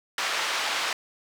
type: band-pass noise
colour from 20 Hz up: pink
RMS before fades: -28 dBFS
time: 0.18-0.93 s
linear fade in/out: 2 ms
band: 1000 to 4900 Hz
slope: 12 dB/octave
effects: none